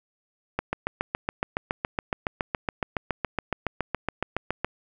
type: click train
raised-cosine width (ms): 0.5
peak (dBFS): -10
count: 30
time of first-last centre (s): 0.59-4.646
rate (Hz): 7.15
effects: none